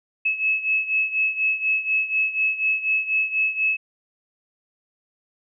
sine beating tone pair, 2586 / 2590.1 Hz, E7 / E7, -34 / -31 cents, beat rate 4.1 Hz, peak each -21 / -25 dBFS, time 0.25-3.77 s, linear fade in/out 10 ms, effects none

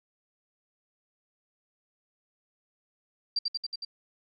sine tone with echo, 4710 Hz, D8, 4 cents sharp, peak -24 dBFS, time 3.36-3.39 s, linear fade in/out 5 ms, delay 92 ms, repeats 5, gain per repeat -2 dB, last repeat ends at 3.85 s, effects none

